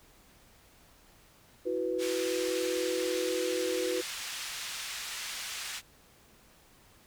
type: chord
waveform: sine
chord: E suspended second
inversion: none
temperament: equal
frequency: 329.6 / 370 / 493.9 Hz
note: E4 / F#4 / B4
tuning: 0 / 0 / 0 cents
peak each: -36 / -33 / -32 dBFS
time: 1.65-4.02 s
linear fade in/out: 20 ms
type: band-pass noise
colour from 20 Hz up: pink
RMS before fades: -39 dBFS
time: 1.98-5.82 s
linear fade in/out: 50 ms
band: 1900 to 8700 Hz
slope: 12 dB/octave
effects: pink hiss -60 dBFS RMS until 7.06 s